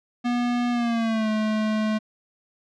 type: tone with pitch glide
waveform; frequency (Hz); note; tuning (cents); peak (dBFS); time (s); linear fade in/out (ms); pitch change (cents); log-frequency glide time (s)
square; 242.4 to 216; B3 to A3; -32 to -32; -22; 0.24-1.99; 20; -200; 0.71-1.29
effects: low-pass 4000 Hz 12 dB/octave